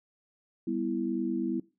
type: chord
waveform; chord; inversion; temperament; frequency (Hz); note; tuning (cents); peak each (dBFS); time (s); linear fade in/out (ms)
sine; E minor; first; just; 197.78 / 247.2 / 329.6; G3 / B3 / E4; +16 / +2 / 0; -35 / -32 / -31; 0.67-1.6; 5
effects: noise-tail reverb RT60 0.3 s tail -20 dB re dry